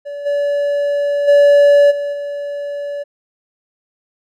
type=tone with level steps; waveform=triangle; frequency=574 Hz; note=D5; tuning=40 cents flat; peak=-22 / -12 / -4 / -16 / -19 dBFS; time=0.05-3.04 s; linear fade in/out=20 ms; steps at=0.25 / 1.27 / 1.9 / 2.12 s; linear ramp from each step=20 ms; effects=none